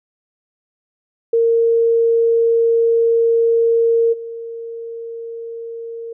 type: tone with level steps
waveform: sine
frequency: 460.8 Hz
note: A#4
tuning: 20 cents flat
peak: -11 / -26 dBFS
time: 1.33-6.13 s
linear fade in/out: 5 ms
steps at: 4.12 s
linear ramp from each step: 20 ms
effects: none